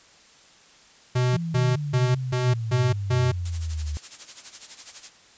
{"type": "tone bursts", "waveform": "square", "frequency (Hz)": 125.2, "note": "B2", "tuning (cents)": 24, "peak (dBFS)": -20, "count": 6, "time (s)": [1.15, 3.32], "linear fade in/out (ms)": 10, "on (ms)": 220, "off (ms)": 170}
{"type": "exponential sweep", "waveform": "sine", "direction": "down", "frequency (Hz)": [173.3, 73.3], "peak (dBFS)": -26, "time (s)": [1.33, 3.97], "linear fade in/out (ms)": 0}
{"type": "noise with tremolo", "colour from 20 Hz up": "blue", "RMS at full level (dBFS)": -34, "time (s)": [3.45, 5.1], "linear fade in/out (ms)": 5, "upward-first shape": "sine", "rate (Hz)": 12, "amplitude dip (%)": 80}
{"effects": ["white hiss -53 dBFS RMS until 5.37 s", "resampled to 16000 Hz"]}